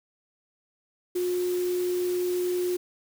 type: tone in noise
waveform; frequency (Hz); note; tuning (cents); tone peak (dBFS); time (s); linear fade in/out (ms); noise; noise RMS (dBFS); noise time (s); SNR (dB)
sine; 359.1; F4; +48; -24; 1.15-2.77; 10; white; -41; 1.15-2.77; +14
effects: none